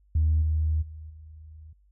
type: tone with level steps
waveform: sine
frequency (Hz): 78.1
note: D#2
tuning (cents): +7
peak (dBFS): -18 / -21 / -38 / -43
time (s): 0.15-1.73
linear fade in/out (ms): 5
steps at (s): 0.41 / 0.81 / 1.09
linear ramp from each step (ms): 20
effects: tanh soft clip ceiling -15 dBFS + added 50 Hz sine -58 dBFS peak until 1.91 s